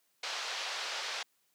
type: band-pass noise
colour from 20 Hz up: white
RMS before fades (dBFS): -38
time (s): 0.23-1.23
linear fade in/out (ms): 5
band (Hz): 520 to 5100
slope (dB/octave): 24
effects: white hiss -74 dBFS RMS until 1.54 s + high-pass 150 Hz 12 dB/octave